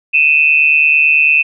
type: tone pair together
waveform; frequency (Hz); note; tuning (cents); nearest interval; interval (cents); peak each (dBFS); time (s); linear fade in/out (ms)
sine; 2508 / 2657; D#7 / E7; +13 / +13; minor second; 100; -10; 0.13-1.43; 20
effects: none

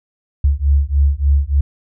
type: beating tone pair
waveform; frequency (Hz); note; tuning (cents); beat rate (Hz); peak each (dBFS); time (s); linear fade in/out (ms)
sine; 69 / 72.4; C#2 / D2; -7 / -24; 3.4; -14; 0.44-1.61; 5
effects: none

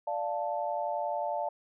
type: chord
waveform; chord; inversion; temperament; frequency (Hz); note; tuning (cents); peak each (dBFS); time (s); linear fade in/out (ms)
sine; D minor; none; equal; 587.3 / 698.5 / 880; D5 / F5 / A5; 0 / 0 / 0; -34; 0.07-1.49; 5
effects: none

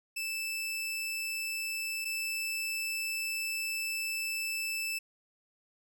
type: tone pair in turn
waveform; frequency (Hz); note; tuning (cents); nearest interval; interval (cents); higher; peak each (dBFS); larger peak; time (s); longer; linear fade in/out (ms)
sawtooth; 2637 / 2637; E7 / E7; 0 / 0; unison; 0; neither; -30 / -29; second; 0.16-2.05 / 2.05-4.99; second; 10
effects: none

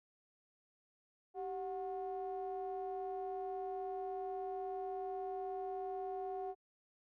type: ring-modulated tone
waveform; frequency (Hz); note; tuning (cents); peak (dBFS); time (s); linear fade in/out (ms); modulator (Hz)
triangle; 174.61; F3; 0; -34; 1.34-6.55; 50; 562
effects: high-pass 60 Hz 12 dB/octave

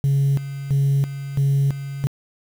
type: tone with tremolo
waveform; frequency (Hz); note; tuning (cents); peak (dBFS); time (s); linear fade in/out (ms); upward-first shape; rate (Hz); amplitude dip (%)
sine; 138.8; C#3; +3; -13; 0.04-2.07; 0; square; 1.5; 80
effects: tanh soft clip ceiling -13 dBFS + 7-bit

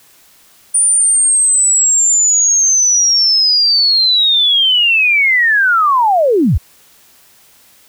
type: linear sweep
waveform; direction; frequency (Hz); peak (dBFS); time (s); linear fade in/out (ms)
sine; down; 9397 to 45.22; -8; 0.74-6.58; 10
effects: white hiss -47 dBFS RMS until 7.88 s

